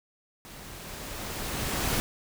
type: noise with level ramp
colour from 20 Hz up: pink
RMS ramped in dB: -46 to -27 dBFS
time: 0.45-2 s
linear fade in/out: 0 ms
effects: none